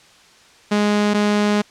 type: tone pair in turn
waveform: sawtooth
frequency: 207.7 / 207.7 Hz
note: G#3 / G#3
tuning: 0 / 0 cents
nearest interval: unison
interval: 0 cents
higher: neither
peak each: -11 dBFS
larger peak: neither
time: 0.71-1.14 / 1.14-1.62 s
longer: second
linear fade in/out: 10 ms
effects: white hiss -49 dBFS RMS until 1.7 s + low-pass 6000 Hz 12 dB/octave